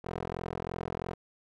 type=tone with band-pass filter; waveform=15% pulse; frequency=43 Hz; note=F1; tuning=26 cents flat; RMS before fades=-37 dBFS; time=0.04-1.14 s; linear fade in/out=10 ms; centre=580 Hz; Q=0.77; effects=none